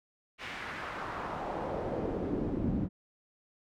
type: noise with band-pass filter sweep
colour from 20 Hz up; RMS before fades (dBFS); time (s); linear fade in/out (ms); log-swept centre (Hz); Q
brown; -35; 0.38-2.89; 50; 2400 to 200; 1.6
effects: none